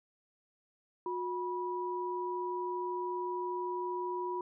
sine tone pair together, 361.3 / 976 Hz, F#4 / B5, -41 / -21 cents, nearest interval octave + perfect fourth, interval 1720 cents, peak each -36 / -36 dBFS, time 1.06-4.41 s, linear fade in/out 2 ms, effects none

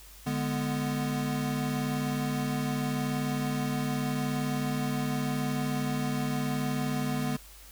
square chord, G# diminished, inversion second, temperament equal, 146.83 / 207.7 / 246.9 Hz, D3 / G#3 / B3, 0 / 0 / 0 cents, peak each -33 / -36 / -32 dBFS, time 0.26-7.37 s, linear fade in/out 10 ms, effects added 50 Hz sine -51 dBFS peak until 7.71 s + white hiss -52 dBFS RMS until 7.71 s

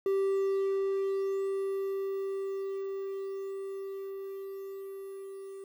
triangle tone with level ramp, 390 Hz, G4, 9 cents flat, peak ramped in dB -23 to -39 dBFS, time 0.06-5.64 s, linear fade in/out 2 ms, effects 10-bit

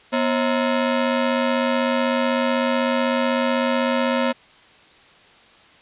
sawtooth ring-modulated tone, 392 Hz, G4, in tune, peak -11 dBFS, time 0.12-4.33 s, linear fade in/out 20 ms, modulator 148 Hz, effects white hiss -50 dBFS RMS until 5.81 s + resampled to 8000 Hz

